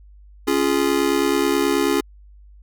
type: chord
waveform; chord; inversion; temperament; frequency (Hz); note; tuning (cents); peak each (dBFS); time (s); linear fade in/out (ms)
square; Db major; none; just; 277.2 / 346.5 / 415.8; Db4 / F4 / Ab4; 0 / -14 / +2; -22; 0.47-2.01; 10
effects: added 50 Hz sine -43 dBFS peak until 2.62 s